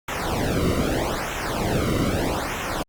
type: noise with flanger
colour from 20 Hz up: brown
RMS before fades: -24 dBFS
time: 0.08-2.83 s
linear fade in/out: 5 ms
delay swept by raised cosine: 0.21 to 1.21 ms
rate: 0.8 Hz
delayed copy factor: -0.9
effects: Opus 48 kbps